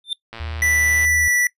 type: tone with exponential growth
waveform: triangle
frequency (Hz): 3573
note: A7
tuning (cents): +26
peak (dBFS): -16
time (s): 0.04-0.13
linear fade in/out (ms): 2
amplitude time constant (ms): 19
type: click train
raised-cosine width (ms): 0.3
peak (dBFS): -18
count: 83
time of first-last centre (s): 0.33-1.049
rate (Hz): 114
type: tone with vibrato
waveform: sine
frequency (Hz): 77.78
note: D#2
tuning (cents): 0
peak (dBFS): -26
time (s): 0.4-1.28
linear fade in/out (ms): 0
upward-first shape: sine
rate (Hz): 1.8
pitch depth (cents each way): 24
type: tone with pitch glide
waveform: square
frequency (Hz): 1975.5 to 1960.7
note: B6 to B6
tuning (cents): 0 to -13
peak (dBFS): -16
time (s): 0.62-1.47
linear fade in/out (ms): 2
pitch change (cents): -13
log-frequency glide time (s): 1.05-1.28
effects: noise-tail reverb RT60 0.1 s tail -20 dB re dry + resampled to 32000 Hz